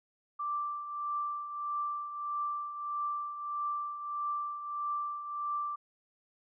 sine tone with tremolo, 1174.7 Hz, D6, in tune, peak -30 dBFS, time 0.39-5.76 s, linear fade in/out 10 ms, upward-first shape triangle, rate 1.6 Hz, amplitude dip 65%, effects none

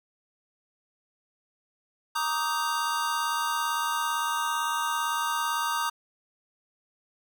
square chord, Eb major seventh, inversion second, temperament just, 933.4 / 1166.7 / 1244.5 / 1555.6 Hz, Bb5 / D6 / Eb6 / G6, +2 / -12 / 0 / -14 cents, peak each -31 / -35 / -31 / -35 dBFS, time 2.15-5.9 s, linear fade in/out 10 ms, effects none

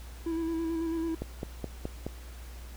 triangle tone with vibrato, 328.6 Hz, E4, 5 cents flat, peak -27 dBFS, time 0.26-1.15 s, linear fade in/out 5 ms, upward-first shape square, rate 9.1 Hz, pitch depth 23 cents each way
click train, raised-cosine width 2 ms, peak -20 dBFS, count 5, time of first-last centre 1.22-2.066 s, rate 4.73 Hz
effects added 60 Hz sine -42 dBFS peak until 2.76 s + pink hiss -52 dBFS RMS until 2.76 s

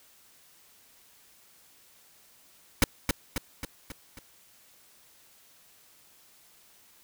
pink noise with echo, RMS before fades -19 dBFS, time 2.82-2.84 s, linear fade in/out 2 ms, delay 270 ms, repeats 5, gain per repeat -5 dB, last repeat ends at 4.19 s, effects white hiss -59 dBFS RMS until 7.03 s

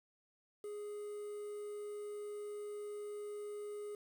triangle tone with quantisation, 415.3 Hz, G#4, in tune, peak -40 dBFS, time 0.64-3.95 s, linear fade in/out 2 ms, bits 10, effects none

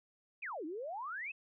sine exponential two-way sweep, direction down then up, 2683 to 293.7 to 2683 Hz, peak -39 dBFS, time 0.42-1.32 s, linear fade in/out 10 ms, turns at 0.65 s, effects none

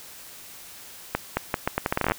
accelerating click train, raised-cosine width 0.5 ms, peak -7 dBFS, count 15, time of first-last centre 1.15-2.119 s, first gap 220 ms, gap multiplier 0.78, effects white hiss -44 dBFS RMS until 2.18 s

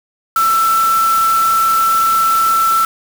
sine tone in noise, 1333 Hz, E6, 19 cents sharp, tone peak -10 dBFS, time 0.36-2.85 s, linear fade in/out 2 ms, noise white, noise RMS -24 dBFS, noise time 0.36-2.85 s, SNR +11 dB, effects none

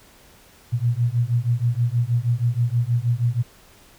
sine beating tone pair, 116.54 / 122.84 Hz, A#2 / B2, 0 / -9 cents, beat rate 6.3 Hz, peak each -21 / -21 dBFS, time 0.72-3.43 s, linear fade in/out 20 ms, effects pink hiss -51 dBFS RMS until 3.98 s

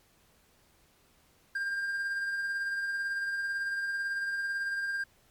triangle tone with tremolo, 1598 Hz, G6, 33 cents sharp, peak -27 dBFS, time 1.55-5.04 s, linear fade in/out 5 ms, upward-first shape sine, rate 18 Hz, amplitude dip 30%, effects pink hiss -65 dBFS RMS until 5.3 s + MP3 96 kbps

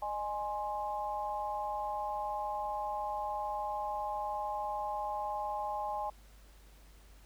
sine tone with amplitude modulation, 833 Hz, G#5, 5 cents sharp, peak -29 dBFS, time 0.02-6.1 s, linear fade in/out 5 ms, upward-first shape sine, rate 221 Hz, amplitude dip 100%, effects added 50 Hz sine -55 dBFS peak until 7.25 s + pink hiss -63 dBFS RMS until 7.25 s

